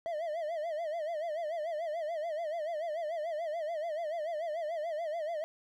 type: tone with vibrato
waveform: triangle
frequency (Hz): 641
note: E5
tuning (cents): -49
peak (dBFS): -31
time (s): 0.06-5.44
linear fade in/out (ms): 0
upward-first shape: sine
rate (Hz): 6.9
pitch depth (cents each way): 130
effects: none